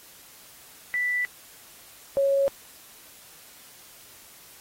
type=tone pair in turn; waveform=sine; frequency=1975.5 / 552.1 Hz; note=B6 / C#5; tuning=0 / -7 cents; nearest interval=octave + minor seventh; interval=2207 cents; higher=first; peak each=-23 / -19 dBFS; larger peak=second; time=0.94-1.25 / 2.17-2.48 s; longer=neither; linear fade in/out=0 ms; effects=white hiss -50 dBFS RMS until 4.6 s + AAC 48 kbps